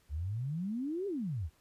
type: exponential two-way sweep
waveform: sine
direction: up then down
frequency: 68.2 to 415.3 to 68.2 Hz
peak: -33 dBFS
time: 0.09-1.5 s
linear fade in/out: 50 ms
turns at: 1.07 s
effects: pink hiss -69 dBFS RMS until 1.6 s + resampled to 32000 Hz